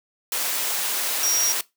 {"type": "tone in noise", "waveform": "sine", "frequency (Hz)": 5680, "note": "F8", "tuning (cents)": 28, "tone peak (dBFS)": -21, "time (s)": [1.23, 1.52], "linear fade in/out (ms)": 2, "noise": "white", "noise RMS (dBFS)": -25, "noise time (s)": [0.32, 1.61], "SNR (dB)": 1, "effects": ["noise-tail reverb RT60 0.2 s tail -20 dB re dry", "high-pass 400 Hz 12 dB/octave"]}